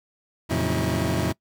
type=tone cluster; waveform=25% pulse; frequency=85 / 113.1 / 136 / 182.7 / 320.6 Hz; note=F2 / A2 / C#3 / F#3 / E4; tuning=-46 / +48 / -33 / -22 / -48 cents; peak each=-25 dBFS; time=0.49-1.33 s; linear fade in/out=20 ms; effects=noise-tail reverb RT60 0.1 s tail -23 dB re dry